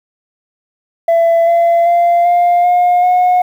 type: tone with pitch steps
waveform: sine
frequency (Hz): 670 / 680.5 / 691.2 / 702.1 / 713.1 / 724.3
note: E5 / F5 / F5 / F5 / F5 / F#5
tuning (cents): +28 / -45 / -18 / +9 / +36 / -37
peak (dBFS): -5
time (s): 1.08-3.42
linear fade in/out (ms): 5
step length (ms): 390
effects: tanh soft clip ceiling -6 dBFS + 7-bit